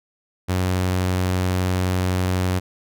sawtooth tone, 91.9 Hz, F#2, 11 cents flat, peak -15 dBFS, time 0.48-2.6 s, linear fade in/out 20 ms, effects none

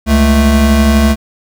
square tone pair together, 69.3 / 220 Hz, C#2 / A3, 0 / 0 cents, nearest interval octave + minor sixth, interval 2000 cents, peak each -10 dBFS, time 0.06-1.16 s, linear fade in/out 50 ms, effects none

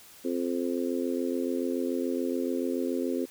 harmonic tone, 87 Hz, F2, 6 cents flat, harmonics 3 / 4 / 5 / 6, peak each -30 / -32 / -34 / -36 dBFS, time 0.24-3.26 s, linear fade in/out 20 ms, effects white hiss -52 dBFS RMS until 3.3 s

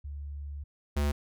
sine / square tone pair in turn, 71.8 / 72.55 Hz, D2 / D2, -39 / -21 cents, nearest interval unison, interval 18 cents, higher second, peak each -36 / -26 dBFS, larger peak second, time 0.04-0.64 / 0.96-1.12 s, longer first, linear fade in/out 10 ms, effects none

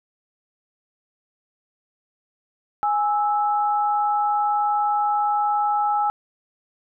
sine tone pair together, 830.6 / 1311.3 Hz, G#5 / E6, 0 / -9 cents, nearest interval minor sixth, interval 791 cents, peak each -19 / -25 dBFS, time 2.83-6.1 s, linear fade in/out 0 ms, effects none

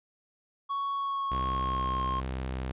triangle tone with pitch glide, 1113 to 1068.9 Hz, C#6 to C6, +7 to +37 cents, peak -27 dBFS, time 0.69-2.21 s, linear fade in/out 20 ms, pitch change -70 cents, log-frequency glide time 0.94-2.04 s
sawtooth tone with vibrato, 64.6 Hz, C2, 21 cents flat, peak -28 dBFS, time 1.31-2.72 s, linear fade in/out 10 ms, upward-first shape sine, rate 1.2 Hz, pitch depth 8 cents each way
violet noise with exponential decay, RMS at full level -38 dBFS, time 1.99-2.08 s, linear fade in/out 0 ms, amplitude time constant 18 ms
effects resampled to 8000 Hz

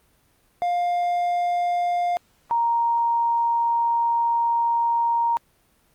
triangle / sine tone pair in turn, 704 / 933.8 Hz, F5 / A#5, +14 / +3 cents, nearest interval perfect fourth, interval 489 cents, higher second, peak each -18 dBFS, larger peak neither, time 0.62-2.17 / 2.51-5.37 s, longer second, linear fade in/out 0 ms, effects pink hiss -62 dBFS RMS until 5.94 s + Opus 32 kbps

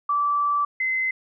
sine tone pair in turn, 1161 / 2054 Hz, D6 / C7, -20 / -33 cents, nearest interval minor seventh, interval 987 cents, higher second, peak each -19 / -21 dBFS, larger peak first, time 0.09-0.65 / 0.8-1.11 s, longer first, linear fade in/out 5 ms, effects none

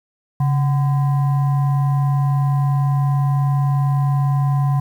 sine tone with frequency modulation, 138.59 Hz, C#3, in tune, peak -14 dBFS, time 0.4-4.8 s, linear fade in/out 5 ms, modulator 882 Hz, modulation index 0.33, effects 8-bit

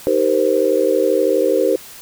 sine chord, C minor seventh, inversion first, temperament just, 314 / 392.4 / 470.9 / 523.3 Hz, Eb4 / G4 / Bb4 / C5, +16 / +2 / +18 / 0 cents, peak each -21 / -18 / -18 / -17 dBFS, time 0.07-1.76 s, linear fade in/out 0 ms, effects white hiss -38 dBFS RMS until 2.01 s

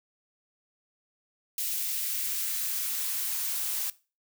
blue noise with high-pass filter sweep, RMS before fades -31 dBFS, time 1.58-3.9 s, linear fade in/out 2 ms, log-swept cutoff 2500 to 590 Hz, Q 0.88, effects noise-tail reverb RT60 0.3 s tail -18 dB re dry

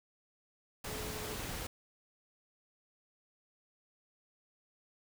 sine tone in noise, 428.1 Hz, A4, 47 cents flat, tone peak -45 dBFS, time 0.87-1.35 s, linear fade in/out 5 ms, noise pink, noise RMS -41 dBFS, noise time 0.84-1.67 s, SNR -7 dB, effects none

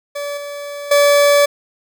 40% pulse tone with level steps, 575 Hz, D5, 37 cents flat, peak -21 / -25 / -8 dBFS, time 0.15-1.46 s, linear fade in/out 10 ms, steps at 0.37 / 0.91 s, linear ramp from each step 5 ms, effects none

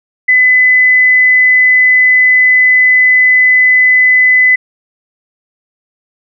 sine tone, 2010 Hz, B6, 30 cents sharp, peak -4 dBFS, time 0.28-4.56 s, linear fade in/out 10 ms, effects none

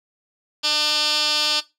15% pulse tone with band-pass filter, 300.6 Hz, D4, 40 cents sharp, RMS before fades -20 dBFS, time 0.63-1.61 s, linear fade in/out 20 ms, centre 4200 Hz, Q 5.2, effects noise-tail reverb RT60 0.2 s tail -17 dB re dry

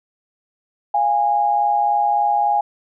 sine tone pair together, 698.5 / 822 Hz, F5 / G#5, 0 / -18 cents, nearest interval minor third, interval 282 cents, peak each -22 / -15 dBFS, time 0.94-2.61 s, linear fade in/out 5 ms, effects none

